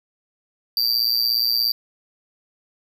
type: tone with amplitude modulation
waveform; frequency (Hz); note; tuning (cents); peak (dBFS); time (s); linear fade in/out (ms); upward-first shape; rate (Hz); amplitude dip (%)
square; 4699; D8; 0; -14; 0.77-1.72; 2; sine; 117; 100
effects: none